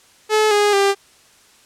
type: tone with pitch steps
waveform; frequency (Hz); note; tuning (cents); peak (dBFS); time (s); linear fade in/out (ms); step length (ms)
sawtooth; 430.3 / 413.2 / 396.9; A4 / G#4 / G4; -39 / -9 / +22; -9; 0.29-0.95; 50; 220
effects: white hiss -51 dBFS RMS until 1.65 s + low-pass 9000 Hz 12 dB/octave